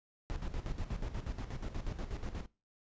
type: noise with tremolo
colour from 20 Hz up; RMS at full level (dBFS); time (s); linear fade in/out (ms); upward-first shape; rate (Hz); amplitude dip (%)
brown; -37; 0.3-2.46; 0; square; 8.3; 65
effects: noise-tail reverb RT60 0.3 s tail -21 dB re dry + resampled to 16000 Hz